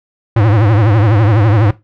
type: tone with vibrato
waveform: square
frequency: 107.3 Hz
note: A2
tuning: 43 cents flat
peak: -8 dBFS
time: 0.36-1.71 s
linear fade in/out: 5 ms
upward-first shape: triangle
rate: 12 Hz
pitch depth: 180 cents each way
effects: noise-tail reverb RT60 0.2 s tail -17 dB re dry + low-pass 2000 Hz 12 dB/octave